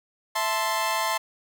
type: chord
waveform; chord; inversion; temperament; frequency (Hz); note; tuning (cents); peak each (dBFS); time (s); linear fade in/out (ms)
sawtooth; A minor; second; equal; 659.3 / 880 / 1046.5; E5 / A5 / C6; 0 / 0 / 0; -27 / -24 / -23; 0.35-1.18; 10
effects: none